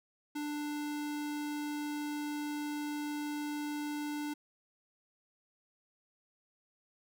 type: tone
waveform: square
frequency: 295.6 Hz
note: D4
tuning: 11 cents sharp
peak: -36 dBFS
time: 0.35-4.34 s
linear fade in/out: 10 ms
effects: none